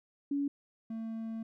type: tone pair in turn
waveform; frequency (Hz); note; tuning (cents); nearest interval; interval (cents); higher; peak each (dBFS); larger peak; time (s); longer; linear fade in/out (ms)
sine / triangle; 282.9 / 224.5; C#4 / A3; +35 / +35; major third; 400; first; -29 / -34; first; 0.31-0.48 / 0.9-1.43; second; 5
effects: none